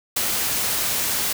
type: noise with ADSR envelope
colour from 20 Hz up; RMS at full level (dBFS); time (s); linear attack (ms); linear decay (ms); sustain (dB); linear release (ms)
white; -20; 0.16-1.33; 8; 26; -3; 6
effects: none